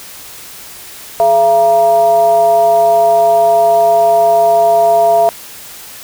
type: tone with frequency modulation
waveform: sine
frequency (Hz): 680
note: F5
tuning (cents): -46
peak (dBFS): -6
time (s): 1.2-5.29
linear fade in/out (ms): 0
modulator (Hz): 257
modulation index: 0.52
effects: white hiss -32 dBFS RMS until 6.03 s